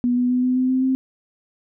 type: tone with pitch steps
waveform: sine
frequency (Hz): 244.5 / 247.3 / 250.2 / 253.1 / 256.1 / 259 / 262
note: B3 / B3 / B3 / B3 / C4 / C4 / C4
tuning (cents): -17 / +3 / +23 / +43 / -37 / -17 / +2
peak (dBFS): -16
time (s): 0.04-0.95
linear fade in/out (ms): 0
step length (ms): 130
effects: none